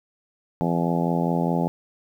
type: harmonic tone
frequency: 84.9 Hz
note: F2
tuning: 48 cents flat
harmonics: 2 / 3 / 4 / 5 / 6 / 7 / 8 / 9 / 10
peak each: -23 / -27 / -31 / -32 / -32 / -33 / -33 / -33 / -31 dBFS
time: 0.61-1.68 s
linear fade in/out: 0 ms
effects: 9-bit